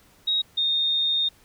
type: tone pair in turn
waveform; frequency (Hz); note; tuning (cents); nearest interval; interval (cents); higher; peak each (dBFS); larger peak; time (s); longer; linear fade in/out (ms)
sine; 3785 / 3673; A#7 / A#7; +26 / -26; minor second; 52; first; -20; neither; 0.27-0.42 / 0.57-1.29; second; 10
effects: pink hiss -57 dBFS RMS until 1.44 s